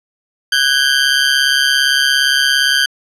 20% pulse ring-modulated tone, 1568 Hz, G6, in tune, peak -3 dBFS, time 0.52-2.86 s, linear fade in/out 5 ms, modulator 68.7 Hz, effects low-pass 10000 Hz 12 dB/octave

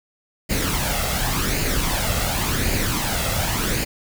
pink noise with flanger, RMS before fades -22 dBFS, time 0.49-3.85 s, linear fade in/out 20 ms, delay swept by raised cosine 0.43 to 1.53 ms, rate 0.9 Hz, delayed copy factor +0.55, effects none

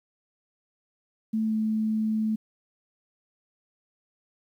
sine tone with pitch glide, 220 to 217.9 Hz, A3 to A3, 0 to -17 cents, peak -23 dBFS, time 1.33-2.36 s, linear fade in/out 10 ms, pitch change -17 cents, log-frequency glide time 1.44-1.55 s, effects 10-bit

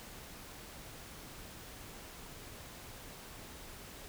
silence, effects pink hiss -50 dBFS RMS until 4.08 s

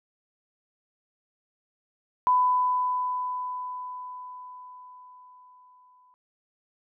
sine tone with exponential decay, 1000 Hz, B5, 21 cents sharp, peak -17 dBFS, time 2.27-6.14 s, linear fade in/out 0 ms, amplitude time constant 840 ms, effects none

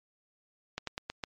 slowing click train, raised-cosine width 0.2 ms, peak -17 dBFS, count 5, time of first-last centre 0.78-1.238 s, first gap 93 ms, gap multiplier 1.14, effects low-pass 6000 Hz 12 dB/octave + MP3 64 kbps

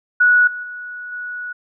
sine tone with level steps, 1467 Hz, F#6, 15 cents flat, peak -9 / -25 / -28 / -25 dBFS, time 0.2-1.53 s, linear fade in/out 10 ms, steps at 0.47 / 0.63 / 1.12 s, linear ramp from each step 5 ms, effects none

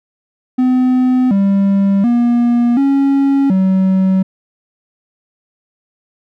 triangle tone with pitch steps, 254 / 197.3 / 238.9 / 275.9 / 189.4 Hz, B3 / G3 / A#3 / C#4 / F#3, +49 / +11 / +43 / -8 / +41 cents, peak -7 dBFS, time 0.58-4.23 s, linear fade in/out 10 ms, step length 730 ms, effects none

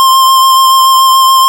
square tone with vibrato, 1056 Hz, C6, 16 cents sharp, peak -4 dBFS, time 0-1.48 s, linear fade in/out 0 ms, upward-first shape sine, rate 7 Hz, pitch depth 15 cents each way, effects none

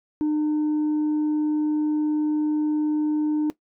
sine tone, 303.1 Hz, D#4, 45 cents flat, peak -17 dBFS, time 0.21-3.5 s, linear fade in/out 0 ms, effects noise-tail reverb RT60 0.1 s tail -19 dB re dry + tanh soft clip ceiling -19 dBFS

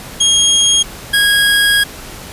25% pulse tone pair in turn, 3263 / 1644.3 Hz, G#7 / G#6, -31 / -18 cents, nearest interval octave, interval 1187 cents, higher first, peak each -5 dBFS, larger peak neither, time 0.2-0.83 / 1.13-1.84 s, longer second, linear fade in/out 10 ms, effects pink hiss -31 dBFS RMS until 2.32 s + resampled to 32000 Hz

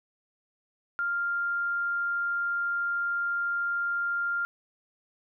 sine tone, 1396.9 Hz, F6, in tune, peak -26 dBFS, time 0.99-4.45 s, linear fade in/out 0 ms, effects none

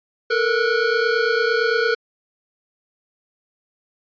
square tone cluster, 444.3 / 473.1 / 1461 Hz, A4 / A#4 / F#6, +17 / +26 / -22 cents, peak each -22 dBFS, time 0.3-1.95 s, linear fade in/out 10 ms, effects resampled to 11025 Hz

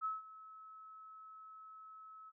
sine tone with ADSR envelope, 1294 Hz, E6, 32 cents flat, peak -34 dBFS, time 0.01-2.32 s, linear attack 38 ms, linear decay 170 ms, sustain -18 dB, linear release 36 ms, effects none

